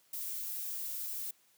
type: noise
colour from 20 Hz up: violet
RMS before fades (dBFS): -39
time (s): 0.13-1.31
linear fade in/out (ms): 5
effects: white hiss -68 dBFS RMS until 1.57 s + high-pass 100 Hz 12 dB/octave